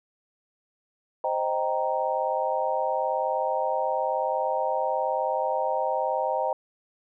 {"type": "chord", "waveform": "sine", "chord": "C minor seventh", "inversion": "none", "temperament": "equal", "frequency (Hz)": [523.3, 622.3, 784, 932.3], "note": ["C5", "Eb5", "G5", "Bb5"], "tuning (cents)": [0, 0, 0, 0], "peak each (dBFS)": -29, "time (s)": [1.24, 6.53], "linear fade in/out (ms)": 2, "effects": []}